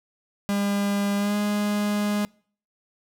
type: tone with pitch glide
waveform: 45% pulse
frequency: 201.6 to 207 Hz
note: G3 to G#3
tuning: +49 to -5 cents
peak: -22 dBFS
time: 0.49-2.25 s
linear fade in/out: 0 ms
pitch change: +46 cents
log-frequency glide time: 1.17-1.36 s
effects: noise-tail reverb RT60 0.5 s tail -26 dB re dry